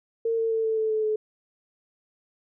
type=tone with pitch steps; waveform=sine; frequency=456.2 / 451.7 / 447.3 / 443 / 438.6 / 434.3 / 430.1 Hz; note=A#4 / A4 / A4 / A4 / A4 / A4 / A4; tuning=-37 / +45 / +28 / +12 / -6 / -23 / -39 cents; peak=-22 dBFS; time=0.25-1.16 s; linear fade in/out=5 ms; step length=130 ms; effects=none